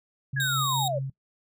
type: tone with tremolo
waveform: sine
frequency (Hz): 134.8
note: C#3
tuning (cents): -48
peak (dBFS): -27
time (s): 0.33-1.1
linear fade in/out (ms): 5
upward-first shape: sine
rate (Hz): 4.8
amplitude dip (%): 40
type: linear sweep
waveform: sine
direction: down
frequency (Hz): 1700 to 530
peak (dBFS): -26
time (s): 0.36-0.99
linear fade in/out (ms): 10
type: tone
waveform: sawtooth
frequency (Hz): 3750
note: A#7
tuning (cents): +10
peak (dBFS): -25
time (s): 0.4-0.88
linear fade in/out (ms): 2
effects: noise-tail reverb RT60 0.1 s tail -20 dB re dry